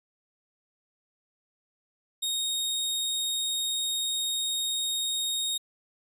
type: tone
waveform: sawtooth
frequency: 3729 Hz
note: A#7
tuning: in tune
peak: -24 dBFS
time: 2.22-5.58 s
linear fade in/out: 10 ms
effects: resampled to 32000 Hz